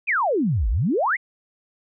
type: exponential two-way sweep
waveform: sine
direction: down then up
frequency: 2637 to 46 to 2281 Hz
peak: -18 dBFS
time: 0.07-1.17 s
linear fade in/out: 20 ms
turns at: 0.69 s
effects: none